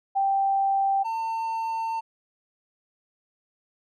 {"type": "tone pair in turn", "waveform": ["sine", "triangle"], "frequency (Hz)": [784, 902], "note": ["G5", "A5"], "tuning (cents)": [0, 43], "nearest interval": "major second", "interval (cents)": 243, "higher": "second", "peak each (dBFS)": [-20, -24], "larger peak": "first", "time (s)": [[0.15, 1.04], [1.04, 2.01]], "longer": "second", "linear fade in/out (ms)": 20, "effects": []}